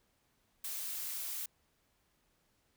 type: noise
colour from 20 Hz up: blue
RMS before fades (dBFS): -40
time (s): 0.64-1.46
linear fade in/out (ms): 5
effects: pink hiss -75 dBFS RMS until 2.76 s